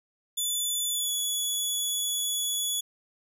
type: tone with pitch glide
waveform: 15% pulse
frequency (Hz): 3482 to 3401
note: A7 to G#7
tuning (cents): -19 to +40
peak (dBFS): -20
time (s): 0.37-2.81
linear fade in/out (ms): 10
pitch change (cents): -41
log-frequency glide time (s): 0.9-1.11
effects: none